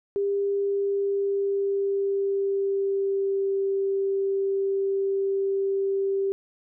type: tone with pitch glide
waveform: sine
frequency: 400 to 391.5 Hz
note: G4 to G4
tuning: +35 to -2 cents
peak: -22 dBFS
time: 0.16-6.32 s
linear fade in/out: 0 ms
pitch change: -37 cents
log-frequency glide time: 0.35-3.57 s
effects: none